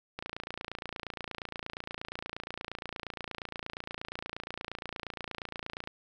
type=click train; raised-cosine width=0.3 ms; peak=-21 dBFS; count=163; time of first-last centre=0.19-5.874 s; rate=28.5 Hz; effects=none